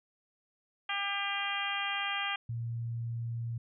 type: harmonic tone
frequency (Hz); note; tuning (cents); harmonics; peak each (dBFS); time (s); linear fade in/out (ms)
399.8; G4; +34; 2 / 3 / 4 / 5 / 6 / 7 / 8; -39 / -39 / -39 / -39 / -39 / -39 / -39; 0.89-2.36; 5
type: tone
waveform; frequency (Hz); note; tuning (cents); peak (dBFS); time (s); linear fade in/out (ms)
sine; 116.54; A#2; 0; -33; 2.49-3.58; 5
effects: none